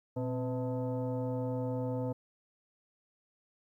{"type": "tone with frequency modulation", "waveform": "sine", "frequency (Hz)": 121, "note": "B2", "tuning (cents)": -35, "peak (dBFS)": -31, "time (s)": [0.16, 2.13], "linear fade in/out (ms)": 10, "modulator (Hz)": 382, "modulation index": 1.3, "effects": ["12-bit"]}